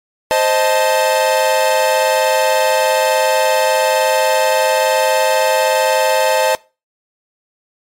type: chord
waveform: 45% pulse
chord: A diminished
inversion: first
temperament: equal with one note detuned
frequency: 523.3 / 624.4 / 880 Hz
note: C5 / Eb5 / A5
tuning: 0 / +6 / 0 cents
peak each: -16 dBFS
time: 0.31-6.55 s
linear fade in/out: 0 ms
effects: noise-tail reverb RT60 0.3 s tail -23 dB re dry + MP3 64 kbps